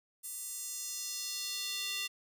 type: tone with high-pass filter sweep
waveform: square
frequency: 394.5 Hz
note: G4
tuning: 11 cents sharp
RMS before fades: -39 dBFS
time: 0.23-2.08 s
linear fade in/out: 20 ms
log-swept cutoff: 9300 to 3000 Hz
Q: 1.9
effects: none